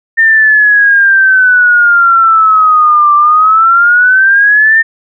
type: exponential two-way sweep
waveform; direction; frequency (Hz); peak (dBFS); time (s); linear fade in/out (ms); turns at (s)
sine; down then up; 1818 to 1174.7 to 1818; -3; 0.17-4.83; 20; 3.15
effects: none